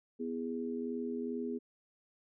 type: harmonic tone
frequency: 82.41 Hz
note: E2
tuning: in tune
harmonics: 3 / 4 / 5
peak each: -37 / -44 / -39 dBFS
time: 0.19-1.59 s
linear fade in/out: 20 ms
effects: none